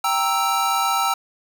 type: chord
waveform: square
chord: E diminished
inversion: first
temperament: equal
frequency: 784 / 932.3 / 1318.5 Hz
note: G5 / Bb5 / E6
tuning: 0 / 0 / 0 cents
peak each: -24 / -25 / -22 dBFS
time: 0.04-1.14 s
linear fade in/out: 5 ms
effects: none